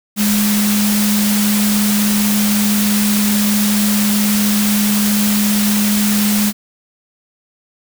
sine tone in noise, 207.7 Hz, G#3, in tune, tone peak -13 dBFS, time 0.16-6.53 s, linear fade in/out 50 ms, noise white, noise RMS -19 dBFS, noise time 0.16-6.53 s, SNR +3 dB, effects none

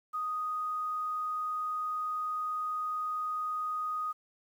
sine tone, 1244.5 Hz, D#6, in tune, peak -31 dBFS, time 0.13-4.13 s, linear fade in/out 20 ms, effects 10-bit

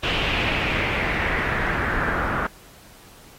pink noise with low-pass filter sweep, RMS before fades -24 dBFS, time 0.03-2.47 s, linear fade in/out 5 ms, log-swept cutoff 3000 to 1400 Hz, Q 3.7, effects pink hiss -49 dBFS RMS until 3.38 s + AAC 48 kbps

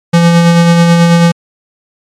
square tone with tremolo, 170 Hz, F3, 46 cents flat, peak -3 dBFS, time 0.13-1.32 s, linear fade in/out 10 ms, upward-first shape sine, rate 9.2 Hz, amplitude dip 30%, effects low-pass 8000 Hz 12 dB/octave + MP3 96 kbps

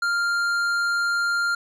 sine tone with tanh clipping, 1396.9 Hz, F6, in tune, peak -22 dBFS, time 0.02-1.55 s, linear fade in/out 5 ms, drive 11 dB, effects none

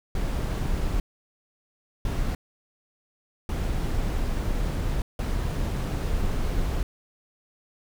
brown noise bursts at uneven times, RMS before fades -26 dBFS, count 4, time 0.15-1 / 2.05-2.35 / 3.49-5.02 / 5.19-6.83 s, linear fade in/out 2 ms, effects none

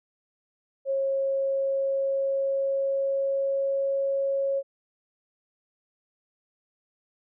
sine tone with pitch glide, 543 to 548.7 Hz, C#5 to C#5, -36 to -18 cents, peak -23 dBFS, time 0.85-4.63 s, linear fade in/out 50 ms, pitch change +18 cents, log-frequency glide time 1.05-3.98 s, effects none

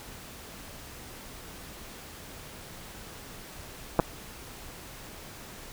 clicks, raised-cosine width 1 ms, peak -7 dBFS, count 2, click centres 3.992 / 3.998 s, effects pink hiss -45 dBFS RMS until 5.72 s

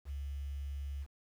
sine tone with quantisation, 70 Hz, C#2, 18 cents sharp, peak -37 dBFS, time 0.05-1.07 s, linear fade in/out 50 ms, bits 10, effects none

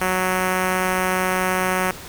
5% pulse tone with notch filter, 185 Hz, F#3, in tune, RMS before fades -21 dBFS, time 0.01-1.91 s, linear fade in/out 2 ms, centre 4700 Hz, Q 1.3, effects pink hiss -37 dBFS RMS until 2.08 s

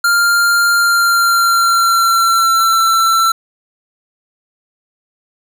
square tone with pitch glide, 1396.9 to 1342.3 Hz, F6 to E6, 0 to +31 cents, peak -10 dBFS, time 0.04-3.32 s, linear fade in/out 5 ms, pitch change -69 cents, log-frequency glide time 0.72-2.81 s, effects none

